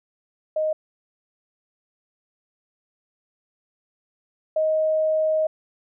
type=tone pair in turn; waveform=sine; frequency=622.3 / 627 Hz; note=D#5 / D#5; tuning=0 / +13 cents; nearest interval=unison; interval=13 cents; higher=second; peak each=-20 / -18 dBFS; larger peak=second; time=0.56-0.73 / 4.56-5.47 s; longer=second; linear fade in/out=5 ms; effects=none